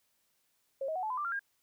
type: tone with pitch steps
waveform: sine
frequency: 542 / 633.5 / 740.4 / 865.4 / 1011.4 / 1182.1 / 1381.6 / 1614.8 Hz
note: C#5 / D#5 / F#5 / A5 / B5 / D6 / F6 / G#6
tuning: -39 / +31 / +1 / -29 / +41 / +11 / -19 / -49 cents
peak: -32 dBFS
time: 0.81-1.394 s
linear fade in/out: 5 ms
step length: 73 ms
effects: white hiss -75 dBFS RMS until 1.62 s